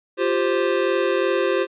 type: chord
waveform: square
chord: F suspended second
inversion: none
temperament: equal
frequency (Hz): 349.2 / 392 / 523.3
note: F4 / G4 / C5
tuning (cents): 0 / 0 / 0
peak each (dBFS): -24 / -23 / -23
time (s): 0.17-1.67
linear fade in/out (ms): 50
effects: resampled to 8000 Hz